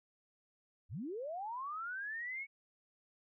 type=linear sweep; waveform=sine; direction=up; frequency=62.4 to 2240 Hz; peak=-39 dBFS; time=0.89-2.47 s; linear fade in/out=50 ms; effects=none